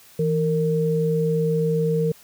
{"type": "tone pair together", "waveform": "sine", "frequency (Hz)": [162.63, 460], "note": ["E3", "A#4"], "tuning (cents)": [-23, -23], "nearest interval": "octave + tritone", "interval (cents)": 1800, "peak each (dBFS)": -21, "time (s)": [0.19, 2.12], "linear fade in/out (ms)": 5, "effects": ["white hiss -50 dBFS RMS until 2.23 s"]}